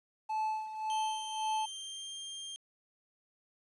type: tone with tremolo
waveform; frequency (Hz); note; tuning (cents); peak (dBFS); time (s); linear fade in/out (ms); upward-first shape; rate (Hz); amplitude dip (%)
triangle; 869; A5; -22; -28; 0.29-1.66; 10; sine; 1.8; 70
type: tone with pitch glide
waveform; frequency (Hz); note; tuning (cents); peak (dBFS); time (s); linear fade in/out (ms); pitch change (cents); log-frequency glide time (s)
sawtooth; 3136 to 3191; G7 to G7; 0 to +30; -38; 0.9-2.56; 0; +30; 1.45-2.18
effects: resampled to 24000 Hz + 11-bit